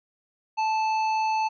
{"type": "tone with tanh clipping", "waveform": "sine", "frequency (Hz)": 876, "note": "A5", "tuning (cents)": -8, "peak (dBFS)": -24, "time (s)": [0.57, 1.49], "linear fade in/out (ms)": 20, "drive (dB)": 12, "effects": ["resampled to 16000 Hz"]}